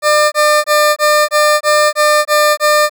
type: tone bursts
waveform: 20% pulse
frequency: 600 Hz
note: D5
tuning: 37 cents sharp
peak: -3 dBFS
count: 9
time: 0.02-2.896 s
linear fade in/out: 50 ms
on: 300 ms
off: 22 ms
effects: none